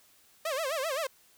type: tone with vibrato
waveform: sawtooth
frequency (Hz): 587.3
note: D5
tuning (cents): 0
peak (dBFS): -26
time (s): 0.45-1.07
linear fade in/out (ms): 5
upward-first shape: sine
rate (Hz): 7.7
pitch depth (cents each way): 220
effects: white hiss -62 dBFS RMS until 1.37 s